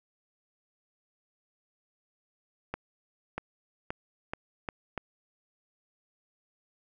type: accelerating click train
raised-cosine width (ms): 0.5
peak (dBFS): -18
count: 6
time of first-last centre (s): 2.74-4.977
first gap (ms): 640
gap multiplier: 0.82
effects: none